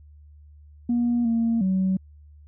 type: tone with pitch steps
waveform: sine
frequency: 239.1 / 229.8 / 188.7 Hz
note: A#3 / A#3 / F#3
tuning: +44 / -25 / +34 cents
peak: -18 dBFS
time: 0.89-1.97 s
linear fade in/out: 5 ms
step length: 360 ms
effects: tanh soft clip ceiling -16 dBFS + added 74 Hz sine -46 dBFS peak until 2.47 s